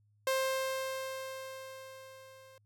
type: tone with level ramp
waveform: sawtooth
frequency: 528 Hz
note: C5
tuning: 16 cents sharp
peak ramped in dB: -24 to -51 dBFS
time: 0.27-2.58 s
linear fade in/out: 2 ms
effects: added 104 Hz sine -66 dBFS peak until 2.65 s